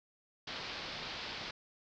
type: low-pass noise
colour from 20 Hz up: white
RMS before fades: -43 dBFS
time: 0.47-1.51 s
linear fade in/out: 5 ms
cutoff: 4900 Hz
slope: 48 dB/octave
effects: none